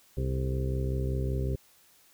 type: harmonic tone with a mistuned harmonic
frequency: 65.3 Hz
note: C2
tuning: 3 cents flat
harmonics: 1 / 2 / 3 / 4 / 5 / 6 / 7 / 8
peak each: -30 / -31 / -43 / -41 / -46 / -37 / -45 / -43 dBFS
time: 0.17-1.56 s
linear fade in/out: 5 ms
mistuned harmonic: 7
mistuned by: -47 cents
effects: white hiss -61 dBFS RMS until 2.13 s